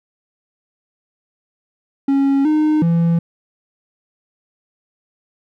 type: tone with pitch steps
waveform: triangle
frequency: 275.3 / 306.6 / 168.1 Hz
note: C#4 / D#4 / E3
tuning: -12 / -25 / +34 cents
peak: -10 dBFS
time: 2.08-3.19 s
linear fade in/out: 5 ms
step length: 370 ms
effects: none